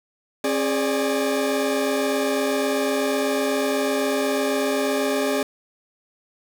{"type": "tone cluster", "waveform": "40% pulse", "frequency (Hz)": [270, 414.1, 588], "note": ["C#4", "G#4", "D5"], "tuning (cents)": [-45, -5, 2], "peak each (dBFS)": -24, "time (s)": [0.44, 5.43], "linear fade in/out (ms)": 2, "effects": []}